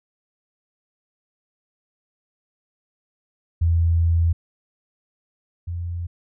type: tone pair in turn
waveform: sine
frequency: 83.7 / 86.3 Hz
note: E2 / F2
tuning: +27 / -20 cents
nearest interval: minor second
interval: 53 cents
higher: second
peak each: -15 / -25 dBFS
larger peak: first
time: 3.61-4.33 / 5.67-6.07 s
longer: first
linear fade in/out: 10 ms
effects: none